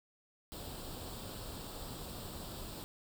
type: noise with comb filter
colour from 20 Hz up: pink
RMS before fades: -45 dBFS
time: 0.52-2.84 s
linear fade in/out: 0 ms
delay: 0.24 ms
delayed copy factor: +0.65
effects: none

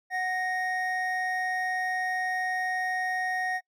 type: tone pair together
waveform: triangle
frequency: 739.7 / 1864 Hz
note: F#5 / A#6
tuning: -1 / -1 cents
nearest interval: octave + major third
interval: 1600 cents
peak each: -28 dBFS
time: 0.1-3.61 s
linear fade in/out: 50 ms
effects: noise-tail reverb RT60 0.1 s tail -25 dB re dry

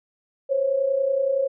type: tone pair together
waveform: sine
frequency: 516.3 / 547 Hz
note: C5 / C#5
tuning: -23 / -23 cents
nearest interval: minor second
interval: 100 cents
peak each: -26 / -20 dBFS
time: 0.49-1.48 s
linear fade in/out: 20 ms
effects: none

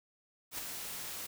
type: noise with ADSR envelope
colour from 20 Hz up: white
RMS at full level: -38 dBFS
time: 0.51-1.27 s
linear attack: 70 ms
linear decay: 17 ms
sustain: -4 dB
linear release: 14 ms
effects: none

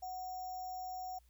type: tone with sample-and-hold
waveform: sine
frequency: 740 Hz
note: F#5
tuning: in tune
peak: -40 dBFS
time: 0.02-1.19 s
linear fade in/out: 10 ms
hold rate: 6300 Hz
effects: added 60 Hz sine -64 dBFS peak until 1.29 s + white hiss -75 dBFS RMS until 1.29 s

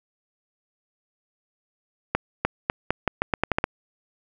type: accelerating click train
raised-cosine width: 0.5 ms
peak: -5 dBFS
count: 11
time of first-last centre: 2.15-3.641 s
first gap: 300 ms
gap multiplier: 0.83
effects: none

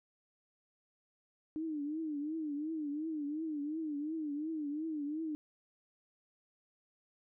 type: tone with vibrato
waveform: sine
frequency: 304.4 Hz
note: D#4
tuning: 38 cents flat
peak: -35 dBFS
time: 1.56-5.35 s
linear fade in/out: 0 ms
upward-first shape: triangle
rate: 2.8 Hz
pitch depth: 130 cents each way
effects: none

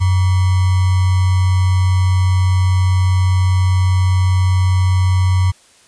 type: tone with sample-and-hold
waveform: sine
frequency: 92.5 Hz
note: F#2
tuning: in tune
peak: -10 dBFS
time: 0-5.52 s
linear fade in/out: 20 ms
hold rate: 1050 Hz
effects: white hiss -49 dBFS RMS until 5.87 s + resampled to 22050 Hz

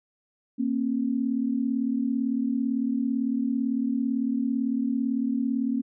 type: tone pair together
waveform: sine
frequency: 233 / 270.9 Hz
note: A#3 / C#4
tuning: -1 / -40 cents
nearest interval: minor third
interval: 261 cents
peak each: -26 dBFS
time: 0.58-5.82 s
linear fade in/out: 20 ms
effects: none

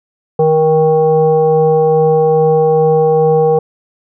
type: tone with frequency modulation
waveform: sine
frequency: 472.8 Hz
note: A#4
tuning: 24 cents sharp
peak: -7 dBFS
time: 0.39-3.59 s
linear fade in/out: 5 ms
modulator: 316 Hz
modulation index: 0.75
effects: none

